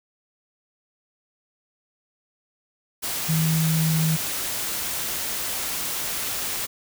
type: tone in noise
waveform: sine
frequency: 160 Hz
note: D#3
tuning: 49 cents sharp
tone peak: -19 dBFS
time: 3.28-4.17 s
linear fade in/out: 20 ms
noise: white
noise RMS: -28 dBFS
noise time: 3.02-6.67 s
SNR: +6 dB
effects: none